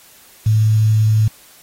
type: tone with quantisation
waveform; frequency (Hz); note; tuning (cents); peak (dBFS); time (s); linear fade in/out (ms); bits
sine; 108.8; A2; -19; -10; 0.46-1.28; 5; 6
effects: white hiss -46 dBFS RMS until 1.62 s + AAC 48 kbps